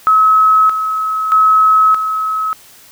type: tone with tremolo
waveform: sine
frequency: 1285 Hz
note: E6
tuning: 45 cents flat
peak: -6 dBFS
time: 0.07-2.53 s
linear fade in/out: 0 ms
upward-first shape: square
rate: 0.8 Hz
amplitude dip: 60%
effects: white hiss -42 dBFS RMS until 2.91 s